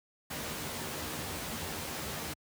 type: noise with comb filter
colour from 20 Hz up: pink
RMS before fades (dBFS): -38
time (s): 0.3-2.34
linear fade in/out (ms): 10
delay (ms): 13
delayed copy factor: +0.55
effects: high-pass 80 Hz 12 dB/octave